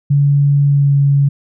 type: tone with pitch glide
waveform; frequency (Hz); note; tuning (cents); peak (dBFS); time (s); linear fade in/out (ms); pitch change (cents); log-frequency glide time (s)
sine; 142.3 to 140.58; C#3 to C#3; +46 to +25; -8; 0.1-1.29; 10; -21; 0.65-0.95
effects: none